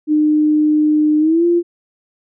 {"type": "tone with pitch glide", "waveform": "sine", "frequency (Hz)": [303.7, 344.9], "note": ["D#4", "F4"], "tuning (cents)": [-42, -22], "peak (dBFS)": -10, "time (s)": [0.07, 1.63], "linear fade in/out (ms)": 50, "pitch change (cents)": 220, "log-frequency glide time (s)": [1.19, 1.45], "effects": []}